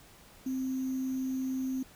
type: tone with sample-and-hold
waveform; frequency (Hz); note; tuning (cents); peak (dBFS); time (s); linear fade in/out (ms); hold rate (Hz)
sine; 261.6; C4; 0; -30; 0.46-1.83; 5; 6300
effects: pink hiss -56 dBFS RMS until 1.95 s